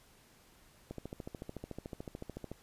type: click train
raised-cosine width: 2 ms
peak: -28 dBFS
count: 23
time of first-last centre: 0.91-2.516 s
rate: 13.7 Hz
effects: pink hiss -63 dBFS RMS until 2.62 s + resampled to 32000 Hz